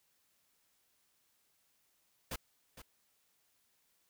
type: noise with echo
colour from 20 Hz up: pink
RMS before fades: -40 dBFS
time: 2.31-2.36 s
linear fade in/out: 5 ms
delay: 460 ms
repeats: 1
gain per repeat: -12 dB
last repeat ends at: 2.82 s
effects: white hiss -75 dBFS RMS until 4.09 s